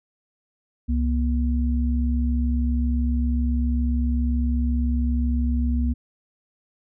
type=tone pair together; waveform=sine; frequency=67.3 / 239.8 Hz; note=C2 / A#3; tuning=+49 / +49 cents; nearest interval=octave + minor seventh; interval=2200 cents; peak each=-20 / -25 dBFS; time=0.88-5.94 s; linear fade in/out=20 ms; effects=none